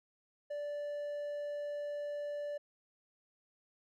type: tone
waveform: triangle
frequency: 584 Hz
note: D5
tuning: 10 cents flat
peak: -35 dBFS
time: 0.5-2.58 s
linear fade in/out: 10 ms
effects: none